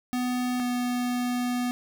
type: tone pair in turn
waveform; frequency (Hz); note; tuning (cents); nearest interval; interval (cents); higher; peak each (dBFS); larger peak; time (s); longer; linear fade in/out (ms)
square; 248.8 / 246.1; B3 / B3; +13 / -6; unison; 19; first; -26; neither; 0.13-0.6 / 0.6-1.71; second; 0
effects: none